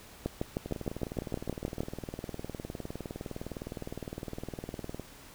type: two click trains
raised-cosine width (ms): 2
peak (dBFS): -24 / -17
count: 86 / 11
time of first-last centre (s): 0.66-4.997 / 0.26-1.806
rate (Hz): 19.6 / 6.47
effects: pink hiss -52 dBFS RMS until 5.34 s